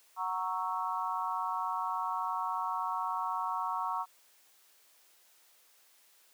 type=chord; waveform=sine; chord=F# dominant seventh; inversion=none; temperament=equal; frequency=740 / 932.3 / 1108.7 / 1318.5 Hz; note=F#5 / A#5 / C#6 / E6; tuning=0 / 0 / 0 / 0 cents; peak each=-39 / -35 / -35 / -40 dBFS; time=0.16-4.06 s; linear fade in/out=50 ms; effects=white hiss -64 dBFS RMS until 6.33 s + high-pass 400 Hz 12 dB/octave